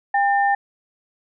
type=tone pair together; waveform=sine; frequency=801 / 1800 Hz; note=G5 / A6; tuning=+37 / +39 cents; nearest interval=octave + major second; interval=1402 cents; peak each=-16 / -22 dBFS; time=0.14-0.55 s; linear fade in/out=5 ms; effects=none